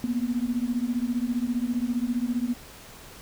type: beating tone pair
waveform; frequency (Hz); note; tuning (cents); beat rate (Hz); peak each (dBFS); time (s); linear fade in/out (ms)
sine; 234.8 / 249.8; A#3 / B3; +13 / +20; 15; -27; 0.04-2.54; 0
effects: pink hiss -46 dBFS RMS until 3.21 s